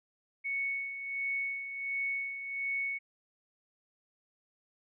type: tone with tremolo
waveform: sine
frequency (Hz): 2217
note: C#7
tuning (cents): 0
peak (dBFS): -30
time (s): 0.44-2.99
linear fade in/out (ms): 20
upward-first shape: sine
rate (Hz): 1.4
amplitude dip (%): 60
effects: none